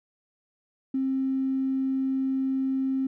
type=tone with tanh clipping; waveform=triangle; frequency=265.8 Hz; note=C4; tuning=27 cents sharp; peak=-23 dBFS; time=0.94-3.07 s; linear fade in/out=5 ms; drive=2 dB; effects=none